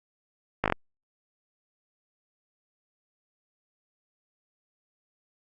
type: slowing click train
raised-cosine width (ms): 0.5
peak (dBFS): -8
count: 5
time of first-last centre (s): 0.64-0.724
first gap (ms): 18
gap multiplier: 1.1
effects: Opus 48 kbps